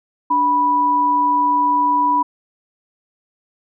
sine tone pair together, 292.4 / 982.8 Hz, D4 / B5, -7 / -9 cents, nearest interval octave + major sixth, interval 2098 cents, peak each -24 / -13 dBFS, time 0.3-2.23 s, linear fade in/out 10 ms, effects none

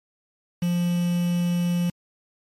triangle tone with quantisation, 174.61 Hz, F3, in tune, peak -18 dBFS, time 0.62-1.9 s, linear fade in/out 5 ms, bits 6, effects MP3 64 kbps

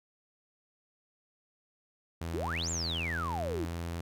sawtooth tone with pitch glide, 83.4 to 84.61 Hz, E2 to E2, +21 to +46 cents, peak -31 dBFS, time 2.21-4.01 s, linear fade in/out 5 ms, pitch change +25 cents, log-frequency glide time 2.96-3.62 s
sine exponential two-way sweep, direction up then down, 300 to 7590 to 300 Hz, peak -33 dBFS, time 2.34-3.65 s, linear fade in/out 0 ms, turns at 2.7 s
effects none

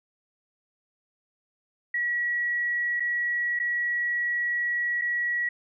sine tone with dropouts, 1924 Hz, B6, 46 cents flat, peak -24 dBFS, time 1.94-5.49 s, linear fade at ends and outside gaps 5 ms, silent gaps 2.998-3.003 / 3.591-3.598 / 5.014-5.018 s, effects none

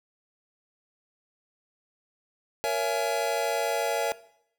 square chord, A# half-diminished seventh, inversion none, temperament just, 466.2 / 559.4 / 671.3 / 839.1 Hz, A#4 / C#5 / E5 / G#5, 0 / +16 / +31 / +18 cents, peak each -32 dBFS, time 2.64-4.12 s, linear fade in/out 0 ms, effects noise-tail reverb RT60 0.7 s tail -18 dB re dry

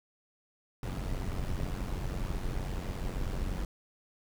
brown noise with amplitude modulation, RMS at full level -31 dBFS, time 0.83-3.65 s, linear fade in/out 2 ms, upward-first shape sine, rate 92.4 Hz, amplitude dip 65%, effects none

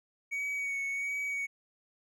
triangle tone with vibrato, 2242 Hz, C#7, 19 cents sharp, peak -30 dBFS, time 0.31-1.47 s, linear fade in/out 20 ms, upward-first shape sine, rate 1.4 Hz, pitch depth 23 cents each way, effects none

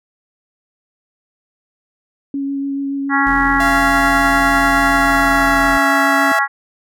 sine tone with vibrato, 277.2 Hz, C#4, in tune, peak -18 dBFS, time 2.34-6.32 s, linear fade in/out 2 ms, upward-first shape sine, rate 7 Hz, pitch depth 11 cents each way
harmonic tone, 277.2 Hz, C#4, in tune, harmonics 3 / 4 / 5 / 6 / 7, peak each -19 / -19 / -19 / -19 / -19 dBFS, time 3.09-6.48 s, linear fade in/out 50 ms
45% pulse tone, 43.06 Hz, F1, 24 cents flat, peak -24 dBFS, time 3.26-5.78 s, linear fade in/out 10 ms
sawtooth tone with pitch glide, 688 to 666.1 Hz, F5 to E5, -26 to +18 cents, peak -15 dBFS, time 3.6-6.39 s, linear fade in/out 2 ms, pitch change -56 cents, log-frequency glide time 4.91-5.96 s
effects none

